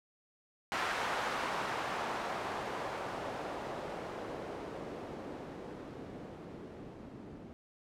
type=noise with low-pass filter sweep; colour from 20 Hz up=blue; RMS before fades=-40 dBFS; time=0.72-7.53 s; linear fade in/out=0 ms; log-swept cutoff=1300 to 230 Hz; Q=0.99; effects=none